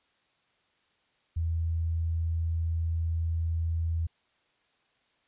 sine tone, 82.41 Hz, E2, in tune, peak -26 dBFS, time 1.36-4.07 s, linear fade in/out 10 ms, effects white hiss -70 dBFS RMS until 5.27 s + resampled to 8000 Hz

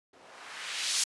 violet noise with low-pass filter sweep, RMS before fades -35 dBFS, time 0.13-1.04 s, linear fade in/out 5 ms, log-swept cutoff 440 to 6300 Hz, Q 1, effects resampled to 24000 Hz

